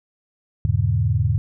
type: chord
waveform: sine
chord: E dominant seventh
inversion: none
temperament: equal with one note detuned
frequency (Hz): 82.41 / 103.83 / 123.47 / 143.81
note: E2 / G#2 / B2 / D3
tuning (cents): 0 / 0 / 0 / -36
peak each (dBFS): -23 / -19 / -24 / -24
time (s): 0.65-1.38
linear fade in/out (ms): 0
effects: none